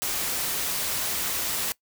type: noise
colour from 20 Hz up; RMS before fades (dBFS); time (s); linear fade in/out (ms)
white; -28; 0.02-1.72; 0
effects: noise-tail reverb RT60 0.1 s tail -21 dB re dry